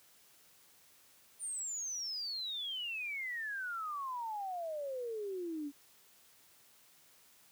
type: exponential sweep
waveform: sine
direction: down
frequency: 9300 to 278 Hz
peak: -37 dBFS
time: 1.39-5.72 s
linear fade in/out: 50 ms
effects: white hiss -64 dBFS RMS until 7.51 s + high-pass 60 Hz 12 dB/octave